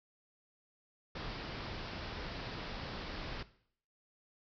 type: low-pass noise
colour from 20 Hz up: pink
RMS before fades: -43 dBFS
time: 1.15-3.43 s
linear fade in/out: 5 ms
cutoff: 5300 Hz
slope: 96 dB/octave
effects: noise-tail reverb RT60 0.6 s tail -17 dB re dry